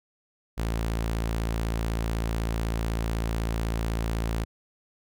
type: tone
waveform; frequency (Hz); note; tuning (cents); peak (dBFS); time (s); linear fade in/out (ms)
sawtooth; 56; A1; +31; -22; 0.57-4.45; 20
effects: none